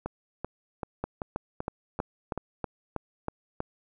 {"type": "two click trains", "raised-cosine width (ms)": 1, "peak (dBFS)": [-18, -16], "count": [7, 9], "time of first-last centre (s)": [[0.06, 2.377], [1.04, 3.604]], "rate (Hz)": [2.59, 3.12], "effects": []}